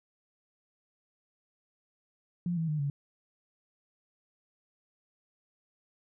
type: tone with pitch steps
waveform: sine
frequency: 174.61 / 162.92 / 152.01 / 141.83 Hz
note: F3 / E3 / D#3 / C#3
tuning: 0 / -20 / -40 / +40 cents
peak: -28 dBFS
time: 2.46-2.9 s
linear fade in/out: 2 ms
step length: 110 ms
effects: none